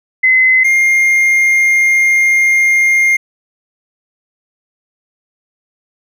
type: tone pair in turn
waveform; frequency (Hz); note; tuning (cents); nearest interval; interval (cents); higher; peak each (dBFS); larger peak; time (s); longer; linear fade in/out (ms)
sine / triangle; 2044 / 2119; C7 / C7; -41 / +21; minor second; 62; second; -6; neither; 0.23-0.64 / 0.64-3.17; second; 10
effects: none